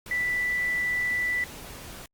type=tone in noise; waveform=sine; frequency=1975.5 Hz; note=B6; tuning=in tune; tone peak=-24 dBFS; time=0.11-1.44 s; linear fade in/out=2 ms; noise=pink; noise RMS=-42 dBFS; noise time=0.06-2.06 s; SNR=+15 dB; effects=Opus 48 kbps